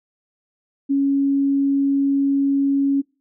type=tone; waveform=sine; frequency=277.2 Hz; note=C#4; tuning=in tune; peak=-15 dBFS; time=0.89-3.02 s; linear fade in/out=20 ms; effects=noise-tail reverb RT60 0.3 s tail -23 dB re dry